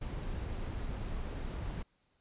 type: noise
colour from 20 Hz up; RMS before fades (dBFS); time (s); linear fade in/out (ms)
brown; -38; 0.01-1.83; 10
effects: pink hiss -75 dBFS RMS until 2.2 s + resampled to 8000 Hz